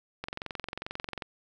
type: click train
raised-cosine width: 0.3 ms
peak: -19 dBFS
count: 23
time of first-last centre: 0.24-1.222 s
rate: 22.4 Hz
effects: none